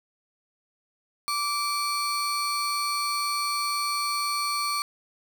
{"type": "tone pair together", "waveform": "35% pulse", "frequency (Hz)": [1166, 4402], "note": ["D6", "C#8"], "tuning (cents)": [-13, -13], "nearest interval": "octave + major seventh", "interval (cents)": 2300, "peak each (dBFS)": [-25, -29], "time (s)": [1.28, 4.82], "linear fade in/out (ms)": 0, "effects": []}